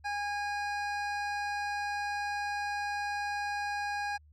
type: tone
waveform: 25% pulse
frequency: 819 Hz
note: G#5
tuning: 24 cents flat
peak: -28 dBFS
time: 0.04-4.18 s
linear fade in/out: 20 ms
effects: added 75 Hz sine -56 dBFS peak until 4.32 s + low-pass 5000 Hz 12 dB/octave